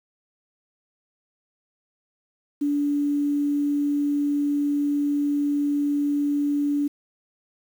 sine tone, 288.8 Hz, D4, 29 cents flat, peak -20 dBFS, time 2.61-6.88 s, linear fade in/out 10 ms, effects 8-bit

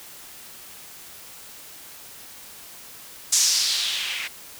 violet noise with low-pass filter sweep, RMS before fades -23 dBFS, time 3.32-4.28 s, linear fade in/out 10 ms, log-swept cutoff 6700 to 2200 Hz, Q 2.6, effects white hiss -43 dBFS RMS until 4.59 s

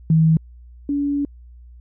sine tone pair in turn, 160.1 / 285.3 Hz, D#3 / C#4, +50 / +50 cents, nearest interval minor seventh, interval 1000 cents, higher second, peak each -11 / -18 dBFS, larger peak first, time 0.1-0.37 / 0.89-1.25 s, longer second, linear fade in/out 2 ms, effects added 60 Hz sine -40 dBFS peak until 1.8 s

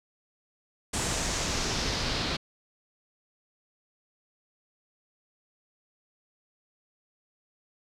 pink noise with low-pass filter sweep, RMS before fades -30 dBFS, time 0.93-2.37 s, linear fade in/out 10 ms, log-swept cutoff 8200 to 4100 Hz, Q 2.3, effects none

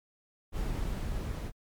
brown noise with level ramp, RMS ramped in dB -32 to -35 dBFS, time 0.52-1.52 s, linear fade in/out 50 ms, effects MP3 96 kbps

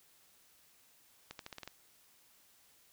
accelerating click train, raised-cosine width 0.2 ms, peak -27 dBFS, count 7, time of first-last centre 1.31-1.676 s, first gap 82 ms, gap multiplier 0.88, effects white hiss -66 dBFS RMS until 2.92 s

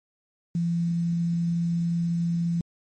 sine tone with quantisation, 170 Hz, F3, 46 cents flat, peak -22 dBFS, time 0.55-2.61 s, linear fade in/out 2 ms, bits 8, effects MP3 32 kbps

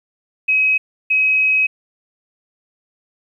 sine tone bursts at uneven times, 2543 Hz, D#7, 37 cents sharp, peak -12 dBFS, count 2, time 0.48-0.78 / 1.1-1.67 s, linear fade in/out 10 ms, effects 9-bit

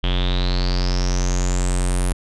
square tone with low-pass filter sweep, 45 Hz, F#1, 47 cents flat, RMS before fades -19 dBFS, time 0.03-2.13 s, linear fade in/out 10 ms, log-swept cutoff 3200 to 10000 Hz, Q 9.9, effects none

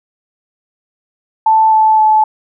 sine tone with pitch steps, 880 / 872.4 / 864.9 Hz, A5 / A5 / A5, 0 / -15 / -30 cents, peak -6 dBFS, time 1.46-2.24 s, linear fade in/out 5 ms, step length 260 ms, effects none

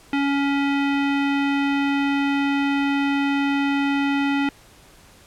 square tone with low-pass filter, 280.2 Hz, C#4, 19 cents sharp, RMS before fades -21 dBFS, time 0.13-4.49 s, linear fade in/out 2 ms, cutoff 2600 Hz, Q 2.1, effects pink hiss -50 dBFS RMS until 5.26 s + low-pass 12000 Hz 12 dB/octave

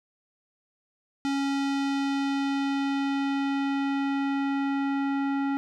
square tone with low-pass filter sweep, 276.7 Hz, C#4, 3 cents flat, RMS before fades -27 dBFS, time 1.25-5.57 s, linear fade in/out 0 ms, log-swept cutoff 5700 to 1700 Hz, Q 0.93, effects none

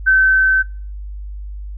sine tone with level ramp, 1536 Hz, G6, 36 cents flat, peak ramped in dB -8 to -11 dBFS, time 0.06-0.63 s, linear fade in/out 20 ms, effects noise-tail reverb RT60 0.4 s tail -22 dB re dry + added 50 Hz sine -26 dBFS peak until 1.77 s

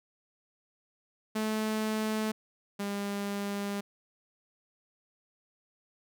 sawtooth tone pair in turn, 217 / 201.5 Hz, A3 / G3, -24 / +48 cents, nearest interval minor second, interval 128 cents, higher first, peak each -25 / -28 dBFS, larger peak first, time 1.35-2.32 / 2.79-3.81 s, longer second, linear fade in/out 10 ms, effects none

